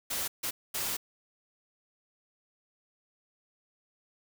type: noise bursts at uneven times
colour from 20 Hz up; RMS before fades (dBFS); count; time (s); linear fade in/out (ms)
white; -33; 3; 0.1-0.28 / 0.43-0.51 / 0.74-0.97; 10
effects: none